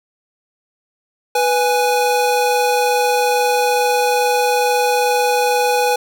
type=tone pair together; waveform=square; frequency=493.3 / 829.6 Hz; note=B4 / G#5; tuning=-2 / -2 cents; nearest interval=major sixth; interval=900 cents; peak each=-17 dBFS; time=1.35-5.96 s; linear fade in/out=5 ms; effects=none